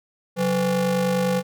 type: ring-modulated tone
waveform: square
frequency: 160 Hz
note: D#3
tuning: 49 cents sharp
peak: -17 dBFS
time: 0.36-1.43 s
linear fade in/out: 50 ms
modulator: 345 Hz
effects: none